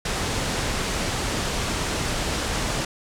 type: low-pass noise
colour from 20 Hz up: pink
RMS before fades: -26 dBFS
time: 0.05-2.85 s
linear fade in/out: 5 ms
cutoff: 9000 Hz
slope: 24 dB/octave
effects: none